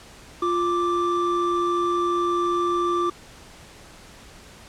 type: tone pair together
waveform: triangle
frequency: 349.2 / 1174.7 Hz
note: F4 / D6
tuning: 0 / 0 cents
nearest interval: octave + major sixth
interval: 2100 cents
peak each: -21 dBFS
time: 0.42-3.1 s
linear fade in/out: 5 ms
effects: pink hiss -46 dBFS RMS until 4.68 s + low-pass 9000 Hz 12 dB/octave